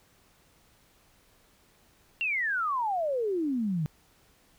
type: exponential sweep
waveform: sine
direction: down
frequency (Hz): 2794 to 146.83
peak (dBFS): -26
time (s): 2.21-3.86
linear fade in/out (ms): 0
effects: pink hiss -63 dBFS RMS until 4.58 s